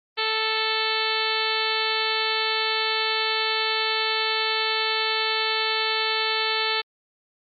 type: harmonic tone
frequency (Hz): 440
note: A4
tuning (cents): 0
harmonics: 1 / 2 / 3 / 4 / 5 / 6 / 7 / 8 / 9 / 10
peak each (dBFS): -31 / -31 / -31 / -31 / -31 / -31 / -31 / -31 / -31 / -31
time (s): 0.17-6.82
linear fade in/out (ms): 20
effects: Opus 24 kbps